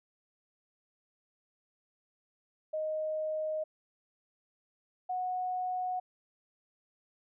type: tone pair in turn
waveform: sine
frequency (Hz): 622.3 / 733.9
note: D#5 / F#5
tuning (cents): 0 / -14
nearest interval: minor third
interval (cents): 286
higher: second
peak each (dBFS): -31 / -31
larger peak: neither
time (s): 2.73-3.64 / 5.09-6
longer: neither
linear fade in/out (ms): 10
effects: none